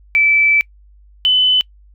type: tone pair in turn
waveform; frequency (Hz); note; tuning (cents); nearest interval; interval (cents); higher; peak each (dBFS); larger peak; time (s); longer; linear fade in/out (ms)
sine; 2316 / 3017; D7 / F#7; -25 / +33; perfect fourth; 458; second; -9; neither; 0.15-0.61 / 1.25-1.61; first; 0
effects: noise-tail reverb RT60 0.1 s tail -26 dB re dry + added 50 Hz sine -43 dBFS peak until 1.94 s